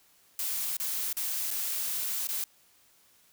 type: noise with dropouts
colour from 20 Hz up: blue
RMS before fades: -32 dBFS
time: 0.39-2.44 s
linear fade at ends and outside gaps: 2 ms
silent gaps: 0.769-0.799 / 1.129-1.168 / 1.506-1.511 / 2.272-2.288 s
effects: white hiss -63 dBFS RMS until 3.32 s